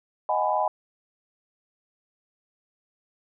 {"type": "chord", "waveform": "sine", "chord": "G# minor seventh", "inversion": "second", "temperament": "just", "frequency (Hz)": [623, 747.5, 830.6, 996.7], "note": ["D#5", "F#5", "G#5", "B5"], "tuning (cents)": [2, 17, 0, 16], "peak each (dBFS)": [-27, -28, -26, -27], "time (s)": [0.29, 0.68], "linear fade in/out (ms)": 2, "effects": []}